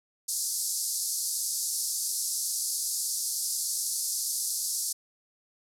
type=band-pass noise; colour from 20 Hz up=white; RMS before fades=-31 dBFS; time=0.28-4.93 s; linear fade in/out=10 ms; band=4600 to 12000 Hz; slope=48 dB/octave; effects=none